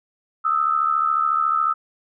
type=tone pair together; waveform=sine; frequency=1244.5 / 1318.5 Hz; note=D#6 / E6; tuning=0 / 0 cents; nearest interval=minor second; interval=100 cents; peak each=-21 / -19 dBFS; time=0.44-1.74 s; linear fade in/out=20 ms; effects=none